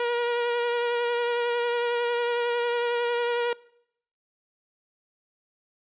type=tone with vibrato; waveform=sawtooth; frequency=477.6 Hz; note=A#4; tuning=42 cents sharp; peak=-20 dBFS; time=0-3.53 s; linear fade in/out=2 ms; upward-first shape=triangle; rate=11 Hz; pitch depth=22 cents each way; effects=noise-tail reverb RT60 0.7 s tail -22 dB re dry + resampled to 8000 Hz